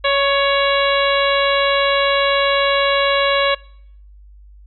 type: harmonic tone with a mistuned harmonic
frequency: 559 Hz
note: C#5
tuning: 14 cents sharp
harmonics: 1 / 2 / 3 / 4 / 5 / 6 / 7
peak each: -17 / -20 / -22 / -23 / -24 / -25 / -25 dBFS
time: 0.04-3.55 s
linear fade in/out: 10 ms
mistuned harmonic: 2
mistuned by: -22 cents
effects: noise-tail reverb RT60 0.7 s tail -24 dB re dry + added 50 Hz sine -40 dBFS peak until 4.66 s